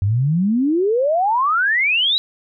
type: exponential sweep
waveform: sine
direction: up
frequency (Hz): 93.5 to 3971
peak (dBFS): -14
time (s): 0.02-2.18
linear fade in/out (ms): 0
effects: none